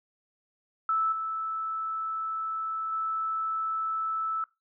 sine tone with level steps, 1313 Hz, E6, 7 cents flat, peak -23 / -29 / -27 dBFS, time 0.89-4.44 s, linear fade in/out 2 ms, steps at 1.12 / 2.92 s, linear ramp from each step 5 ms, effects noise-tail reverb RT60 0.2 s tail -20 dB re dry

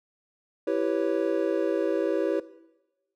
triangle chord, C# half-diminished seventh, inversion first, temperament equal with one note detuned, 329.6 / 390.2 / 493.9 / 554.4 Hz, E4 / G4 / B4 / C#5, 0 / -8 / 0 / 0 cents, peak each -27 dBFS, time 0.67-2.4 s, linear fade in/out 5 ms, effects noise-tail reverb RT60 1.0 s tail -17 dB re dry

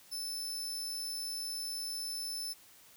sawtooth tone, 5274 Hz, E8, in tune, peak -34 dBFS, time 0.11-2.54 s, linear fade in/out 20 ms, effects white hiss -59 dBFS RMS until 2.96 s

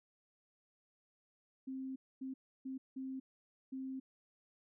sine tone bursts at uneven times, 263.9 Hz, C4, 15 cents sharp, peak -40 dBFS, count 5, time 1.67-1.96 / 2.21-2.34 / 2.65-2.78 / 2.96-3.2 / 3.72-4 s, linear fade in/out 10 ms, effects none

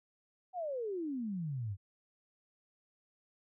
sine exponential sweep, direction down, 762 to 92.4 Hz, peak -35 dBFS, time 0.53-1.77 s, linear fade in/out 50 ms, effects none

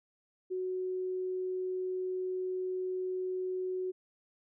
sine tone, 370 Hz, F#4, in tune, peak -32 dBFS, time 0.5-3.92 s, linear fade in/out 20 ms, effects none

